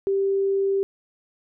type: tone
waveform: sine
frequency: 392 Hz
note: G4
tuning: in tune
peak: -19 dBFS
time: 0.07-0.83 s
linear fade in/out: 0 ms
effects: none